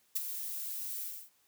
violet noise with ADSR envelope, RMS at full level -29 dBFS, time 0.15-1.3 s, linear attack 13 ms, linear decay 23 ms, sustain -10 dB, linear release 270 ms, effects white hiss -70 dBFS RMS until 1.47 s + high-pass 80 Hz 12 dB/octave

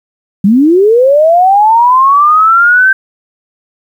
sine linear sweep, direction up, 185 to 1568 Hz, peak -3 dBFS, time 0.44-2.93 s, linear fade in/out 5 ms, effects 7-bit

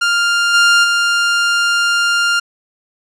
sawtooth tone with level steps, 1400 Hz, F6, 4 cents sharp, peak -8 / -4 / -8 dBFS, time 0.01-2.4 s, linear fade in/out 10 ms, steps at 0.53 / 0.83 s, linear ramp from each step 20 ms, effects low-pass 7000 Hz 12 dB/octave

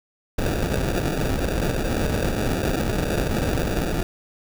pink noise with sample-and-hold, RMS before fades -23 dBFS, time 0.38-4.03 s, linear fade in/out 5 ms, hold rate 1050 Hz, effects none

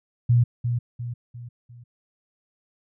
sine tone with echo, 120 Hz, B2, 49 cents flat, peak -14 dBFS, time 0.29-0.44 s, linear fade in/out 10 ms, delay 350 ms, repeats 4, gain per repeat -7 dB, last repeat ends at 1.84 s, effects none

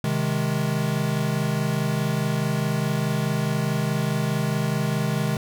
square chord, Ab major, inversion first, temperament equal, 130.81 / 155.56 / 207.7 Hz, C3 / Eb3 / Ab3, 0 / 0 / 0 cents, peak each -27 / -26 / -28 dBFS, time 0.04-5.37 s, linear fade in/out 2 ms, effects none

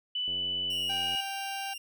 sine tone with pitch glide, 2984 to 2871 Hz, F#7 to F7, +14 to +47 cents, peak -29 dBFS, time 0.15-1.21 s, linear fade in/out 5 ms, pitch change -67 cents, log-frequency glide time 0.69-1 s
click train, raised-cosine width 2 ms, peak -35 dBFS, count 80, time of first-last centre 0.28-1.149 s, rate 90.9 Hz
sawtooth tone, 2794 Hz, F7, in tune, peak -35 dBFS, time 0.7-1.78 s, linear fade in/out 5 ms
harmonic tone, 784 Hz, G5, in tune, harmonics 1 / 2 / 3 / 4 / 5 / 6 / 7 / 8, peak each -36 / -42 / -46 / -48 / -50 / -52 / -53 / -54 dBFS, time 0.89-1.74 s, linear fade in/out 10 ms
effects none

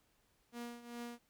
sawtooth tone with tremolo, 238.2 Hz, A#3, 38 cents sharp, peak -38 dBFS, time 0.52-1.19 s, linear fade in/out 50 ms, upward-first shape triangle, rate 2.5 Hz, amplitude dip 80%, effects pink hiss -75 dBFS RMS until 1.29 s

